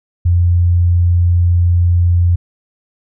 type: tone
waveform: sine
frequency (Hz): 87.3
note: F2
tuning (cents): 0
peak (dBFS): -8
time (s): 0.25-2.36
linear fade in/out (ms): 10
effects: none